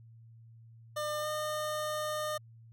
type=tone with pitch glide; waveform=25% pulse; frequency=601 to 609 Hz; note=D5 to D#5; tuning=+40 to -37 cents; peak=-29 dBFS; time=0.96-2.38 s; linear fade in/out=10 ms; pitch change=+23 cents; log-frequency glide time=1.2-1.27 s; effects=added 114 Hz sine -52 dBFS peak until 2.72 s